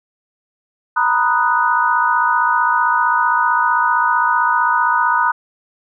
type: chord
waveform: sine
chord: B major seventh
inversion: third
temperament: equal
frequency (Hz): 932.3 / 987.8 / 1244.5 / 1480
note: A#5 / B5 / D#6 / F#6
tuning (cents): 0 / 0 / 0 / 0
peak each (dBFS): -18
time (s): 0.96-5.32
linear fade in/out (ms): 10
effects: none